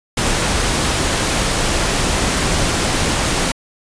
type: noise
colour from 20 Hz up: pink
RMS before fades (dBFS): -17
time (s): 0.17-3.52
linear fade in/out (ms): 5
effects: resampled to 22050 Hz